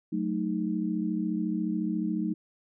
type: chord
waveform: sine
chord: D# diminished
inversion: first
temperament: equal with one note detuned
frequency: 185.85 / 220 / 311.1 Hz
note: F#3 / A3 / D#4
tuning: +8 / 0 / 0 cents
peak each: -31 dBFS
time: 0.12-2.34 s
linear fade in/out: 10 ms
effects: none